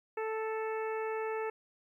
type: harmonic tone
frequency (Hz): 440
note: A4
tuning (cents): 0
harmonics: 1 / 2 / 3 / 4 / 5 / 6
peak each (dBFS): -34 / -40 / -44 / -46 / -48 / -50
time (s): 0.17-1.5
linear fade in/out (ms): 5
effects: 12-bit